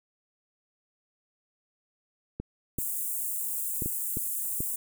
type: clicks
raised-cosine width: 3 ms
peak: -20 dBFS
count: 6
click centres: 2.4 / 2.786 / 3.822 / 3.86 / 4.171 / 4.605 s
type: high-pass noise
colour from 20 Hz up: white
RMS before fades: -32 dBFS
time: 2.78-4.76 s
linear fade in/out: 5 ms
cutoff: 7700 Hz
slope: 48 dB/octave
effects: none

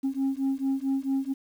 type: beating tone pair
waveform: sine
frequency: 267.9 / 272.4 Hz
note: C4 / C#4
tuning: +41 / -30 cents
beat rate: 4.5 Hz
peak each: -26 / -26 dBFS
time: 0.03-1.34 s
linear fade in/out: 20 ms
effects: tanh soft clip ceiling -21 dBFS + 9-bit

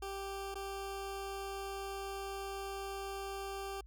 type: tone with dropouts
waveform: 20% pulse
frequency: 392 Hz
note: G4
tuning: in tune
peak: -35 dBFS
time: 0.02-3.81 s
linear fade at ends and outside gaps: 5 ms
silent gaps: 0.544-0.554 s
effects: added 54 Hz sine -51 dBFS peak until 3.86 s

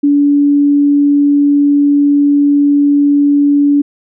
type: tone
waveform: sine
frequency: 287 Hz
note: D4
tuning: 40 cents flat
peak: -6 dBFS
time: 0.03-3.82 s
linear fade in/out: 10 ms
effects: none

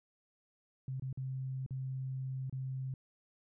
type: tone with dropouts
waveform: sine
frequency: 131.6 Hz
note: C3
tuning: 10 cents sharp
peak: -36 dBFS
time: 0.88-2.94 s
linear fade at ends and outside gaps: 2 ms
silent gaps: 0.998-1.022 / 1.128-1.174 / 1.663-1.707 / 2.497-2.526 s
effects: none

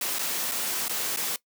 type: noise with dropouts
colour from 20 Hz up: white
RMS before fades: -29 dBFS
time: 0.01-1.36 s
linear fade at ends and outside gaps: 2 ms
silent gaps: 0.186-0.192 / 0.514-0.518 / 0.882-0.894 / 1.162-1.171 s
effects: noise-tail reverb RT60 0.1 s tail -20 dB re dry + high-pass 200 Hz 12 dB/octave

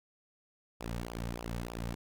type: tone with flanger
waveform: sawtooth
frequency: 58.27 Hz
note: A#1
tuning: in tune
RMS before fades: -39 dBFS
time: 0.8-1.95 s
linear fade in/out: 10 ms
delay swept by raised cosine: 0.48 to 2.98 ms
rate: 3.3 Hz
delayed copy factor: -0.8
effects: none

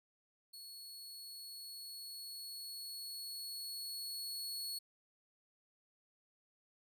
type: tone with level ramp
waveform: sawtooth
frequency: 4368 Hz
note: C#8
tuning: 26 cents flat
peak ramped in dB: -47 to -37 dBFS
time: 0.53-4.79 s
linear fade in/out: 10 ms
effects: none

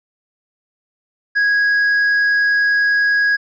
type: tone with tanh clipping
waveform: triangle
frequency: 1655 Hz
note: G#6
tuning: 6 cents flat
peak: -13 dBFS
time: 1.35-3.37 s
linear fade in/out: 20 ms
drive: 8 dB
effects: resampled to 16000 Hz

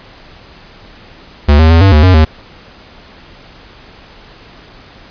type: tone with pitch steps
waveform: square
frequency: 72.9 / 79.8 / 82.5 / 97.3 / 75.8 / 92.2 / 78.5 Hz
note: D2 / D#2 / E2 / G2 / D#2 / F#2 / D#2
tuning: -12 / +44 / +2 / -12 / -45 / -6 / +16 cents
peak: -4 dBFS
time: 1.48-2.25 s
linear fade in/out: 10 ms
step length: 110 ms
effects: pink hiss -38 dBFS RMS until 5.1 s + resampled to 11025 Hz

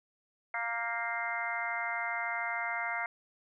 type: harmonic tone with a mistuned harmonic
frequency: 233.1 Hz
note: A#3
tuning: in tune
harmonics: 3 / 4 / 5 / 6 / 7 / 8 / 9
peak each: -39 / -40 / -44 / -39 / -42 / -43 / -36 dBFS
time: 0.54-3.06 s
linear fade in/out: 2 ms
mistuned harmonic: 7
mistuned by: -28 cents
effects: none

